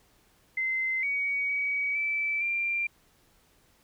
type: tone with pitch steps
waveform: sine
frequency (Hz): 2067 / 2252 / 2266 / 2318 / 2375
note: C7 / C#7 / C#7 / D7 / D7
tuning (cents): -22 / +27 / +37 / -23 / +19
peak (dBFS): -26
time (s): 0.57-2.87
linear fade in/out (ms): 5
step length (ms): 460
effects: pink hiss -64 dBFS RMS until 3.83 s